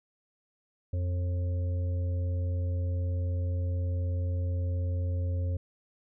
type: harmonic tone with a mistuned harmonic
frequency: 88 Hz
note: F2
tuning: 14 cents sharp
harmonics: 1 / 3 / 5 / 6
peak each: -27 / -45 / -49 / -44 dBFS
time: 0.93-5.57 s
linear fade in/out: 5 ms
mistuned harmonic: 6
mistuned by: +35 cents
effects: none